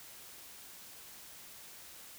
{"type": "silence", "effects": ["white hiss -52 dBFS RMS until 2.18 s"]}